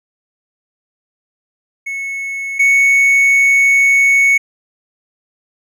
triangle tone pair in turn, 2200 / 2217 Hz, C#7 / C#7, -14 / 0 cents, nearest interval unison, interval 14 cents, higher second, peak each -18 / -6 dBFS, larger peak second, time 1.86-2.59 / 2.59-4.38 s, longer second, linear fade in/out 10 ms, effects none

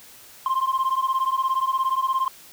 sine beating tone pair, 1046.5 / 1063.5 Hz, C6 / C6, 0 / +28 cents, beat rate 17 Hz, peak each -21 / -21 dBFS, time 0.46-2.28 s, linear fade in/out 2 ms, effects tanh soft clip ceiling -17 dBFS + white hiss -47 dBFS RMS until 2.52 s

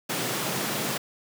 pink high-pass noise, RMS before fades -29 dBFS, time 0.09-0.98 s, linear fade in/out 10 ms, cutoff 120 Hz, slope 48 dB/octave, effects none

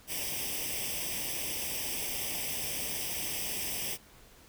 white noise with comb filter, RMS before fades -35 dBFS, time 0.07-3.98 s, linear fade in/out 50 ms, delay 0.36 ms, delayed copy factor +0.85, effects pink hiss -57 dBFS RMS until 4.48 s

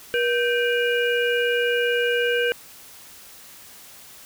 harmonic tone with a mistuned harmonic, 479.8 Hz, A#4, 50 cents sharp, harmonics 1 / 3 / 5 / 6, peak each -21 / -24 / -30 / -29 dBFS, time 0.14-2.52 s, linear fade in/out 0 ms, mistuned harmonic 3, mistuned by +140 cents, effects white hiss -45 dBFS RMS until 4.25 s

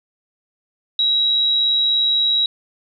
sine tone, 3861 Hz, B7, 40 cents flat, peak -14 dBFS, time 0.99-2.46 s, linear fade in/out 2 ms, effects none

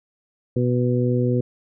harmonic tone, 123.47 Hz, B2, in tune, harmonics 1 / 2 / 3 / 4, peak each -20 / -23 / -25 / -26 dBFS, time 0.56-1.41 s, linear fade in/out 5 ms, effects none

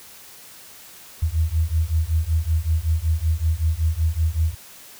sine beating tone pair, 77.78 / 83.08 Hz, D#2 / E2, 0 / +14 cents, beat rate 5.3 Hz, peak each -21 dBFS, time 1.22-4.55 s, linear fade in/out 10 ms, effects white hiss -44 dBFS RMS until 4.99 s

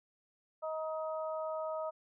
harmonic tone, 315.3 Hz, D#4, 23 cents sharp, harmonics 2 / 3 / 4, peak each -36 / -44 / -43 dBFS, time 0.62-1.91 s, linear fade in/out 20 ms, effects none

